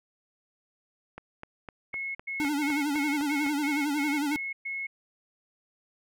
click train, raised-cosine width 0.5 ms, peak -25 dBFS, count 10, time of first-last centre 1.18-3.464 s, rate 3.94 Hz
sine tone bursts, 2179 Hz, C#7, 30 cents flat, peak -31 dBFS, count 9, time 1.93-4.87 s, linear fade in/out 10 ms, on 220 ms, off 120 ms
square tone with vibrato, 291 Hz, D4, 16 cents flat, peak -27 dBFS, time 2.4-4.36 s, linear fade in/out 0 ms, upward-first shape sine, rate 11 Hz, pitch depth 80 cents each way
effects none

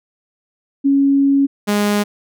sine / sawtooth tone pair in turn, 277.2 / 206.4 Hz, C#4 / G#3, 0 / -10 cents, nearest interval perfect fourth, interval 510 cents, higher first, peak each -10 dBFS, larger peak neither, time 0.84-1.47 / 1.67-2.04 s, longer first, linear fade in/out 20 ms, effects none

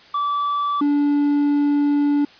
triangle tone pair in turn, 1157 / 289.2 Hz, D6 / D4, -26 / -27 cents, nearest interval 2 octaves, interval 2401 cents, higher first, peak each -17 / -13 dBFS, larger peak second, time 0.14-0.81 / 0.81-2.25 s, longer second, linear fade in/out 5 ms, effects white hiss -47 dBFS RMS until 2.39 s + resampled to 11025 Hz

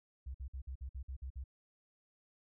sine tone bursts, 65.6 Hz, C2, 5 cents sharp, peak -40 dBFS, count 9, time 0.26-1.441 s, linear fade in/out 10 ms, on 85 ms, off 52 ms, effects none

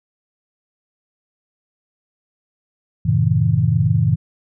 sine chord, F# diminished seventh, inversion none, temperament just, 92.5 / 111 / 133.2 / 159.84 Hz, F#2 / A2 / C3 / Eb3, 0 / +16 / +31 / +47 cents, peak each -22 / -17 / -19 / -18 dBFS, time 3.05-4.16 s, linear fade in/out 10 ms, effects none

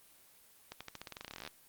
accelerating click train, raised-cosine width 0.2 ms, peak -26 dBFS, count 21, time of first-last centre 0.72-1.475 s, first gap 86 ms, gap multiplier 0.9, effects white hiss -62 dBFS RMS until 1.68 s + Opus 24 kbps

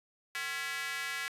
square tone with high-pass filter, 152.3 Hz, D#3, 37 cents flat, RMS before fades -37 dBFS, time 0.35-1.28 s, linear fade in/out 0 ms, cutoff 1800 Hz, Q 2.5, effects resampled to 32000 Hz

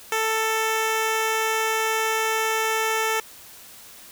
10% pulse tone, 442.3 Hz, A4, 9 cents sharp, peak -13 dBFS, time 0.12-3.2 s, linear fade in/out 2 ms, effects white hiss -45 dBFS RMS until 4.11 s

